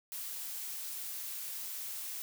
blue noise, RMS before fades -41 dBFS, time 0.12-2.22 s, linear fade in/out 0 ms, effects none

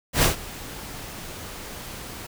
pink noise with ADSR envelope, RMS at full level -17 dBFS, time 0.13-2.27 s, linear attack 94 ms, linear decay 130 ms, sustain -20 dB, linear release 12 ms, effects none

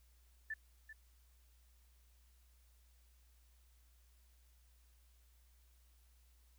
sine tone with echo, 1760 Hz, A6, in tune, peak -39 dBFS, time 0.5-0.54 s, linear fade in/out 5 ms, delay 390 ms, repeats 1, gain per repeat -11 dB, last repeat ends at 0.93 s, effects added 60 Hz sine -65 dBFS peak until 6.58 s + white hiss -75 dBFS RMS until 6.58 s

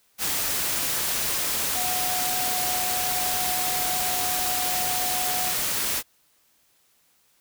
sine tone in noise, 732 Hz, F#5, 19 cents flat, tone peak -30 dBFS, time 1.73-5.54 s, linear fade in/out 50 ms, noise white, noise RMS -26 dBFS, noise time 0.18-6.03 s, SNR -7 dB, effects white hiss -64 dBFS RMS until 7.4 s

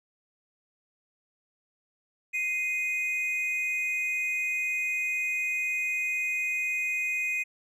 triangle tone pair together, 2093 / 2489 Hz, C7 / D#7, 0 / 0 cents, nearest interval minor third, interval 300 cents, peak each -32 / -26 dBFS, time 2.33-7.44 s, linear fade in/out 20 ms, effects none

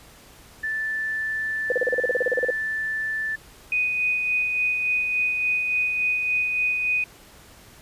sine tone, 1760 Hz, A6, in tune, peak -24 dBFS, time 0.63-3.36 s, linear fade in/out 10 ms
sine tone bursts, 501 Hz, B4, 25 cents sharp, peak -18 dBFS, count 15, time 1.7-2.504 s, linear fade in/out 2 ms, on 20 ms, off 36 ms
sine tone with tremolo, 2489 Hz, D#7, in tune, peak -19 dBFS, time 3.72-7.04 s, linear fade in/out 2 ms, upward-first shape sine, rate 3.5 Hz, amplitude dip 35%
effects pink hiss -49 dBFS RMS until 7.81 s + resampled to 32000 Hz

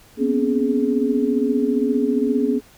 sine tone cluster, 241.1 / 256.1 / 278.5 / 420.4 Hz, B3 / C4 / C#4 / G#4, -41 / -37 / +8 / +21 cents, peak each -22 dBFS, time 0.17-2.61 s, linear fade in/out 50 ms, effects pink hiss -50 dBFS RMS until 2.77 s

